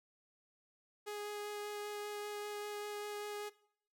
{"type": "tone with vibrato", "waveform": "sawtooth", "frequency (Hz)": 415.3, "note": "G#4", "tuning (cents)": 0, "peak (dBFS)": -37, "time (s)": [1.06, 3.5], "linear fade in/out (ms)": 20, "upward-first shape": "sine", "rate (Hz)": 5.1, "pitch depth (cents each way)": 8, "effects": ["noise-tail reverb RT60 0.6 s tail -19 dB re dry"]}